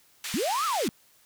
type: band-pass noise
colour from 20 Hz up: pink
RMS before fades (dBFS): -35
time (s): 0.24-0.88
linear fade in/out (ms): 2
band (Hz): 2000 to 11000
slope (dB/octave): 12
type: linear two-way sweep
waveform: sine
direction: up then down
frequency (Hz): 174.61 to 1354 to 174.61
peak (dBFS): -25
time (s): 0.34-0.89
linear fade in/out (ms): 0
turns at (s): 0.65
effects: white hiss -61 dBFS RMS until 1.25 s